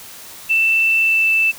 sine tone with pitch glide, 2664 to 2647 Hz, E7 to E7, +18 to +7 cents, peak -12 dBFS, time 0.49-1.52 s, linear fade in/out 20 ms, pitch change -11 cents, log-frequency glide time 1-1.31 s, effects white hiss -37 dBFS RMS until 1.58 s

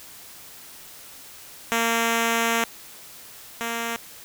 5% pulse tone pair in turn, 230 / 231.6 Hz, A#3 / A#3, -23 / -11 cents, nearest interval unison, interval 12 cents, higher second, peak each -9 / -15 dBFS, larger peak first, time 1.72-2.64 / 3.61-3.96 s, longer first, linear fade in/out 0 ms, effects white hiss -44 dBFS RMS until 4.24 s

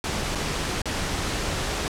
pink noise with dropouts, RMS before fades -27 dBFS, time 0.04-1.88 s, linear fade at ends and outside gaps 1 ms, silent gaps 0.351-0.355 / 0.818-0.856 s, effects low-pass 8000 Hz 12 dB/octave

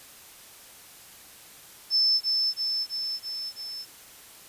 sine tone with echo, 5274 Hz, E8, in tune, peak -19 dBFS, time 1.9-2.21 s, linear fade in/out 50 ms, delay 330 ms, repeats 5, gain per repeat -3 dB, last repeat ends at 3.86 s, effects white hiss -49 dBFS RMS until 4.48 s + resampled to 32000 Hz

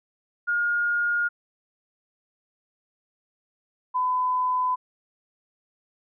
sine tone pair in turn, 1424 / 1006.9 Hz, F6 / B5, +33 / +33 cents, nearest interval tritone, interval 600 cents, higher first, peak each -21 dBFS, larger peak neither, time 0.47-1.29 / 3.94-4.76 s, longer neither, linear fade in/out 20 ms, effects none

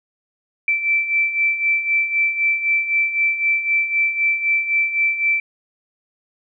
sine beating tone pair, 2329 / 2332.9 Hz, D7 / D7, -15 / -12 cents, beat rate 3.9 Hz, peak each -23 / -17 dBFS, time 0.68-5.4 s, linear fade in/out 2 ms, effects none

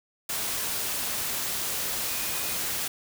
sine tone in noise, 2484 Hz, D#7, 3 cents flat, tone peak -41 dBFS, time 2.07-2.56 s, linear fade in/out 5 ms, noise white, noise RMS -30 dBFS, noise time 0.29-2.88 s, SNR -14 dB, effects none

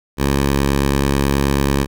10% pulse tone, 69.3 Hz, C#2, in tune, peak -6 dBFS, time 0.17-1.87 s, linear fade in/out 50 ms, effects none

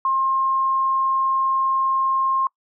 sine tone, 1065 Hz, C6, 30 cents sharp, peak -17 dBFS, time 0.05-2.47 s, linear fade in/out 2 ms, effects noise-tail reverb RT60 0.1 s tail -26 dB re dry

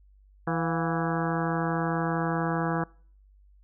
harmonic tone with a mistuned harmonic, 164.81 Hz, E3, in tune, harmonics 1 / 2 / 3 / 4 / 5 / 6 / 7 / 8 / 9 / 10, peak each -29 / -32 / -34 / -35 / -36 / -37 / -37 / -38 / -39 / -39 dBFS, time 0.47-2.84 s, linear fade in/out 5 ms, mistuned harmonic 4, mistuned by +86 cents, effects noise-tail reverb RT60 0.5 s tail -25 dB re dry + added 49 Hz sine -54 dBFS peak until 3.63 s

